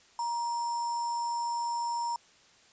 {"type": "tone with sample-and-hold", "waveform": "sine", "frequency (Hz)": 943, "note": "A#5", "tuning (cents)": 20, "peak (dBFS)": -29, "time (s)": [0.19, 2.16], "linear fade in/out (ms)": 2, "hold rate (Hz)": 6300, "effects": ["white hiss -60 dBFS RMS until 2.72 s", "resampled to 16000 Hz"]}